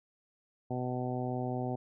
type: harmonic tone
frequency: 125.5 Hz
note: B2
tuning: 28 cents sharp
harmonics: 1 / 2 / 3 / 4 / 5 / 6 / 7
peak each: -36 / -37 / -40 / -43 / -42 / -40 / -49 dBFS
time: 0.7-1.76 s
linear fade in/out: 10 ms
effects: none